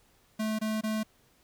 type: tone bursts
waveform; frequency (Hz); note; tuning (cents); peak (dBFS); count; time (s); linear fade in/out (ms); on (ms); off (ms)
square; 217.2; A3; -22; -29; 3; 0.39-1.034; 10; 200; 22
effects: pink hiss -65 dBFS RMS until 1.43 s